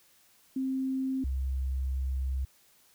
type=tone pair in turn; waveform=sine; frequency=263.9 / 65.97 Hz; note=C4 / C2; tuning=+15 / +15 cents; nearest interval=2 octaves; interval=2400 cents; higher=first; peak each=-28 dBFS; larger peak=neither; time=0.56-1.24 / 1.24-2.45 s; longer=second; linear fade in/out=5 ms; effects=white hiss -63 dBFS RMS until 2.94 s

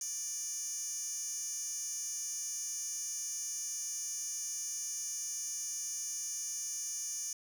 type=tone with high-pass filter; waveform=15% pulse; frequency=587.3 Hz; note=D5; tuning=in tune; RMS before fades=-39 dBFS; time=0.01-7.33 s; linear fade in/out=2 ms; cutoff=6600 Hz; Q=6.5; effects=none

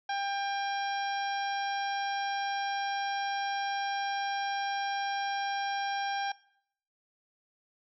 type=harmonic tone with a mistuned harmonic; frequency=796 Hz; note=G5; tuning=26 cents sharp; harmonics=1 / 2 / 3 / 4 / 5 / 6 / 7; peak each=-31 / -37 / -44 / -43 / -48 / -52 / -45 dBFS; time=0.09-6.32 s; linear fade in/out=5 ms; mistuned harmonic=4; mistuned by=+25 cents; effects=noise-tail reverb RT60 0.7 s tail -22 dB re dry

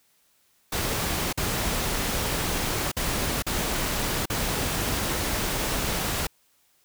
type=noise with dropouts; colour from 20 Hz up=pink; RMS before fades=-27 dBFS; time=0.72-6.27 s; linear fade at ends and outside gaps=5 ms; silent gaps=1.328-1.374 / 2.917-2.966 / 3.424-3.465 / 4.257-4.299 s; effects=white hiss -65 dBFS RMS until 6.84 s

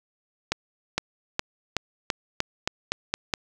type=accelerating click train; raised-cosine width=0.2 ms; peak=-6 dBFS; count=10; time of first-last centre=0.52-3.338 s; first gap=460 ms; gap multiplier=0.9; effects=none

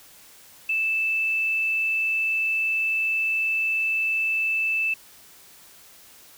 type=tone; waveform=sine; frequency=2637 Hz; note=E7; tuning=in tune; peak=-21 dBFS; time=0.69-4.94 s; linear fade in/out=5 ms; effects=white hiss -50 dBFS RMS until 6.37 s

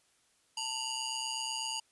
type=ring-modulated tone; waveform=15% pulse; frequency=1912 Hz; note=A#6; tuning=43 cents sharp; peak=-25 dBFS; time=0.57-1.8 s; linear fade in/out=5 ms; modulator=1020 Hz; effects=white hiss -70 dBFS RMS until 1.91 s + resampled to 24000 Hz

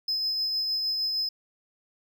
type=tone with tremolo; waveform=triangle; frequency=5100 Hz; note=D#8; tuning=42 cents sharp; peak=-23 dBFS; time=0.08-1.29 s; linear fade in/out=5 ms; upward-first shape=triangle; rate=6.5 Hz; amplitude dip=30%; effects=none

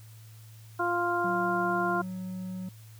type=harmonic tone; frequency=349.2 Hz; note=F4; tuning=in tune; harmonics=1 / 2 / 3 / 4; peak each=-31 / -31 / -31 / -31 dBFS; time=0.79-2.02 s; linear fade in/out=10 ms
type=tone; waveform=triangle; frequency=185 Hz; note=F#3; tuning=in tune; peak=-32 dBFS; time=1.24-2.69 s; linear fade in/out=5 ms
effects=added 110 Hz sine -47 dBFS peak until 2.99 s + white hiss -58 dBFS RMS until 2.99 s

